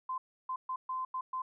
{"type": "tone bursts at uneven times", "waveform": "sine", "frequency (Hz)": 1033, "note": "C6", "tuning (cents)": -22, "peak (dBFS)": -33, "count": 6, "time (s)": [[0.09, 0.18], [0.49, 0.56], [0.69, 0.76], [0.89, 1.05], [1.14, 1.21], [1.33, 1.42]], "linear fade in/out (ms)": 5, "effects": []}